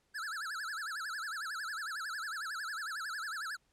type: tone with vibrato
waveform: square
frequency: 1500 Hz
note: F#6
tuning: 23 cents sharp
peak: -38 dBFS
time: 0.14-3.57 s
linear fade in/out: 20 ms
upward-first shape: sine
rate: 11 Hz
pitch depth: 260 cents each way
effects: pink hiss -75 dBFS RMS until 3.72 s + low-pass 10000 Hz 12 dB/octave